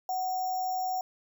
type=tone with sample-and-hold; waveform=sine; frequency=744 Hz; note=F#5; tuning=9 cents sharp; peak=-28 dBFS; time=0.09-1.01 s; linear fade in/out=2 ms; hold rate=6300 Hz; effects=none